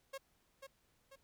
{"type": "tone with echo", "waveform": "sawtooth", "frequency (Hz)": 543, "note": "C#5", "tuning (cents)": -36, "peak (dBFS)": -39, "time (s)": [0.13, 0.18], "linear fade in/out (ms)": 10, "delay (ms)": 490, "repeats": 2, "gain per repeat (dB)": -6, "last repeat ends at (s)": 1.16, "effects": ["pink hiss -75 dBFS RMS until 1.23 s"]}